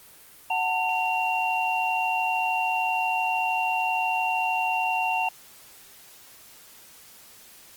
sine tone cluster, 742 / 895 / 2753 Hz, F#5 / A5 / F7, +5 / +29 / -25 cents, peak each -27 dBFS, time 0.5-5.29 s, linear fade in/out 5 ms, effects white hiss -50 dBFS RMS until 7.76 s + Opus 32 kbps

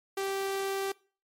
sawtooth tone, 390.3 Hz, G4, 8 cents flat, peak -26 dBFS, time 0.17-0.92 s, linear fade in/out 5 ms, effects noise-tail reverb RT60 0.4 s tail -23 dB re dry + MP3 64 kbps

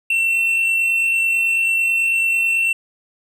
triangle tone with amplitude modulation, 2701 Hz, E7, 42 cents sharp, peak -12 dBFS, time 0.1-2.73 s, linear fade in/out 5 ms, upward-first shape sine, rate 49.1 Hz, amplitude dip 30%, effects none

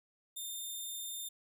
10% pulse tone, 3616 Hz, A7, 47 cents sharp, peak -32 dBFS, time 0.36-1.29 s, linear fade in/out 10 ms, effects none

